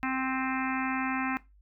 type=harmonic tone with a mistuned harmonic; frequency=262 Hz; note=C4; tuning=2 cents sharp; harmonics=1 / 3 / 4 / 5 / 6 / 7 / 8 / 9 / 10; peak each=-31 / -36 / -37 / -38 / -39 / -39 / -40 / -41 / -41 dBFS; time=0.03-1.37 s; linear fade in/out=0 ms; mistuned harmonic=9; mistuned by=+33 cents; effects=noise-tail reverb RT60 0.2 s tail -17 dB re dry + added 50 Hz sine -56 dBFS peak until 1.61 s